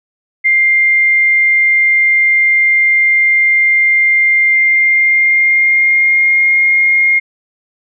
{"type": "tone with pitch glide", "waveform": "sine", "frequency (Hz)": [2100, 2133], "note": ["C7", "C7"], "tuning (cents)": [6, 33], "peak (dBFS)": -7, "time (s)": [0.44, 7.2], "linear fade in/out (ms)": 20, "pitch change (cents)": 27, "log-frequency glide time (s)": [4.44, 6.55], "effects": []}